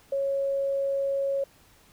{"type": "tone", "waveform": "sine", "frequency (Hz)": 551, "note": "C#5", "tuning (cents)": -11, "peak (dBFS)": -24, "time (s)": [0.12, 1.44], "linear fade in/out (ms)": 5, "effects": ["pink hiss -58 dBFS RMS until 1.92 s"]}